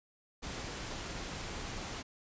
pink noise, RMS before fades -41 dBFS, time 0.42-2.03 s, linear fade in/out 20 ms, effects resampled to 16000 Hz

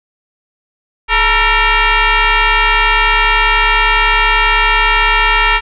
sine tone with frequency modulation, 493.9 Hz, B4, in tune, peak -8 dBFS, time 1.08-5.61 s, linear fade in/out 50 ms, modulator 459 Hz, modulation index 5.5, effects none

